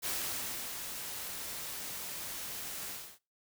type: noise with ADSR envelope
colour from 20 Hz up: white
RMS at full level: -35 dBFS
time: 0.02-3.19 s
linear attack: 32 ms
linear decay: 640 ms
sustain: -6 dB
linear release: 300 ms
effects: noise-tail reverb RT60 0.3 s tail -23 dB re dry